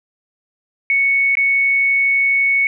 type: tone with dropouts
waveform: sine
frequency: 2217 Hz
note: C#7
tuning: in tune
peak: -12 dBFS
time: 0.9-2.67 s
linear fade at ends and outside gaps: 1 ms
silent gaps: 1.353-1.371 s
effects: none